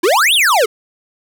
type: exponential two-way sweep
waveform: square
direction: up then down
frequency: 312.4 to 3838 to 399.1 Hz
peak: -10 dBFS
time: 0.03-0.66 s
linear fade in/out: 10 ms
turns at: 0.34 s
effects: none